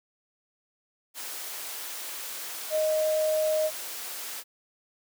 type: tone in noise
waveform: sine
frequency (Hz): 622.3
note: D#5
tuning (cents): 0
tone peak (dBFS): -22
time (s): 2.7-3.71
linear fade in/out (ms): 50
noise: white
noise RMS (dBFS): -37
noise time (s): 1.14-4.44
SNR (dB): +12
effects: high-pass 400 Hz 12 dB/octave